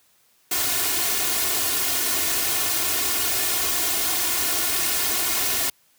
white noise with comb filter, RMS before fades -23 dBFS, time 0.51-5.7 s, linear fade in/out 5 ms, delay 2.8 ms, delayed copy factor +0.85, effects white hiss -61 dBFS RMS until 5.98 s + high-pass 60 Hz 12 dB/octave

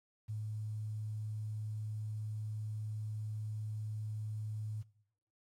sine tone with quantisation, 107.5 Hz, A2, 40 cents flat, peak -37 dBFS, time 0.28-4.83 s, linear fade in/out 20 ms, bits 11, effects noise-tail reverb RT60 0.7 s tail -20 dB re dry + AAC 48 kbps

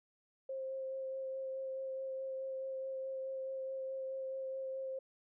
sine tone with vibrato, 530 Hz, C5, 22 cents sharp, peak -38 dBFS, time 0.49-4.99 s, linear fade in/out 5 ms, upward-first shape sine, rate 4.7 Hz, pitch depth 11 cents each way, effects none

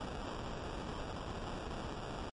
pink noise with sample-and-hold, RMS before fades -42 dBFS, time 0-2.3 s, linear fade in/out 10 ms, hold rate 2100 Hz, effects low-pass 6000 Hz 12 dB/octave + MP3 48 kbps

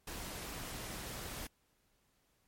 pink noise, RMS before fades -44 dBFS, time 0.07-1.47 s, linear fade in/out 5 ms, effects pink hiss -75 dBFS RMS until 2.47 s + MP3 64 kbps

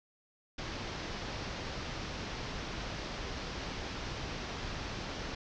pink low-pass noise, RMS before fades -40 dBFS, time 0.58-5.35 s, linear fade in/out 5 ms, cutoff 5900 Hz, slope 48 dB/octave, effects none

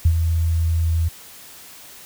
sine tone with ADSR envelope, 82.41 Hz, E2, in tune, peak -9 dBFS, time 0.05-1.09 s, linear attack 6 ms, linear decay 67 ms, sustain -7 dB, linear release 14 ms, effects white hiss -42 dBFS RMS until 2.05 s

